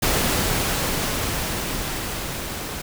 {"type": "noise with level ramp", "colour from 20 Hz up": "pink", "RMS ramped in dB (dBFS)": [-20, -31], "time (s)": [0.02, 2.82], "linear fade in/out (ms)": 10, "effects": []}